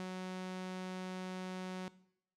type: tone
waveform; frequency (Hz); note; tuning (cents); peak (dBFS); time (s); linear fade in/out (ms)
sawtooth; 185; F#3; 0; -36; 0-1.88; 0
effects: noise-tail reverb RT60 0.7 s tail -18 dB re dry + low-pass 7000 Hz 12 dB/octave